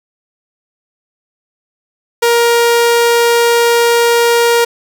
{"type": "tone", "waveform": "sawtooth", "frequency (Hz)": 470.5, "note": "A#4", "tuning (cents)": 16, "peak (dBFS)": -4, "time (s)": [2.22, 4.65], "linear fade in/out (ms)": 10, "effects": []}